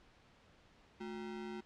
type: ring-modulated tone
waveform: square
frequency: 288.4 Hz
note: D4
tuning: 31 cents flat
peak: -40 dBFS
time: 1-1.61 s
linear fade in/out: 10 ms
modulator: 72.5 Hz
effects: pink hiss -65 dBFS RMS until 1.65 s + low-pass 4000 Hz 12 dB/octave